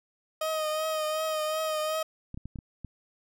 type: tone with vibrato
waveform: 30% pulse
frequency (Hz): 624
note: D#5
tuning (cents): +5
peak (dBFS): -25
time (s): 0.41-2.03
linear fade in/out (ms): 5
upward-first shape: triangle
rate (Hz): 2.7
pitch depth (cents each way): 35
type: clicks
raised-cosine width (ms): 5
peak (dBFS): -26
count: 6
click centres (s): 2.344 / 2.375 / 2.456 / 2.558 / 2.588 / 2.847
effects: none